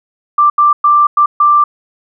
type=tone bursts at uneven times; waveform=sine; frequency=1179 Hz; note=D6; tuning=6 cents sharp; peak=-5 dBFS; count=5; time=0.38-0.5 / 0.58-0.73 / 0.84-1.07 / 1.17-1.26 / 1.4-1.64 s; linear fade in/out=5 ms; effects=none